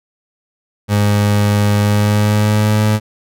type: tone with pitch glide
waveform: 30% pulse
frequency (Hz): 103.3 to 106.94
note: G#2 to A2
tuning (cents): -9 to -49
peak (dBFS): -8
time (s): 0.88-3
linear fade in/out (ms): 50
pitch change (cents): +60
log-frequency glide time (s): 1.8-2.83
effects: none